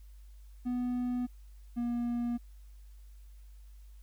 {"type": "tone pair in turn", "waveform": "triangle", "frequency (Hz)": [246.9, 238.8], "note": ["B3", "A#3"], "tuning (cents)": [0, 42], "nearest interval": "minor second", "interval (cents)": 58, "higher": "first", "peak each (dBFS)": [-28, -28], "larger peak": "neither", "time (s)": [[0.65, 1.27], [1.76, 2.38]], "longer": "neither", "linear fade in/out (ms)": 20, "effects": ["added 50 Hz sine -49 dBFS peak until 4.02 s", "white hiss -70 dBFS RMS until 4.02 s"]}